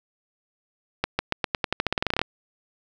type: accelerating click train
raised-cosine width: 0.3 ms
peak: -6 dBFS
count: 18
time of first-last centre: 1.04-2.216 s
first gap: 150 ms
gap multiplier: 0.89
effects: none